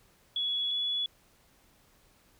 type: tone pair in turn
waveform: sine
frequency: 3378 / 3403 Hz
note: G#7 / G#7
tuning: +29 / +41 cents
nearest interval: unison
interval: 12 cents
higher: second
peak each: -28 dBFS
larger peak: neither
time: 0.36-0.71 / 0.71-1.06 s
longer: neither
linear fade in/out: 2 ms
effects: pink hiss -64 dBFS RMS until 2.39 s